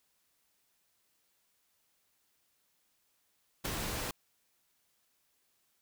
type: noise with ADSR envelope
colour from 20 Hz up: pink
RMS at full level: -32 dBFS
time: 3.64-4.11 s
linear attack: 16 ms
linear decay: 5 ms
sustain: -5 dB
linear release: 3 ms
effects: white hiss -75 dBFS RMS until 5.81 s